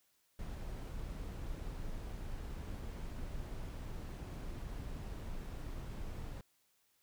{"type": "noise", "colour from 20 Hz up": "brown", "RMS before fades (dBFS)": -43, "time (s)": [0.39, 6.41], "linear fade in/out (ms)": 2, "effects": ["white hiss -75 dBFS RMS until 7.02 s"]}